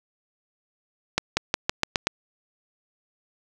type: accelerating click train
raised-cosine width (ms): 0.2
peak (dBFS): -3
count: 7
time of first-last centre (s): 1.18-2.07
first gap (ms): 190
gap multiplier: 0.9
effects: none